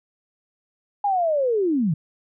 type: linear sweep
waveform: sine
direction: down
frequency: 830.6 to 141.6 Hz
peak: -18 dBFS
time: 1.04-1.94 s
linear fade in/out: 5 ms
effects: none